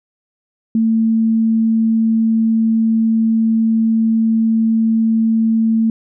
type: tone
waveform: sine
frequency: 224.1 Hz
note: A3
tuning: 32 cents sharp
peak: -11 dBFS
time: 0.75-5.9 s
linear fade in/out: 2 ms
effects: none